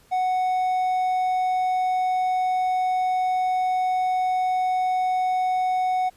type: tone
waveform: triangle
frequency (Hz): 740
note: F#5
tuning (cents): 0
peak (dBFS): -18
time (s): 0.11-6.1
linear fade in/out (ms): 20
effects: pink hiss -57 dBFS RMS until 6.16 s + resampled to 32000 Hz